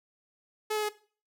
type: tone with pitch steps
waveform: sawtooth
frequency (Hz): 429.5 / 425.3 / 421.1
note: A4 / G#4 / G#4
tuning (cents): -42 / +41 / +24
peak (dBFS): -24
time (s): 0.7-0.892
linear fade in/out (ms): 10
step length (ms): 64
effects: noise-tail reverb RT60 0.4 s tail -17 dB re dry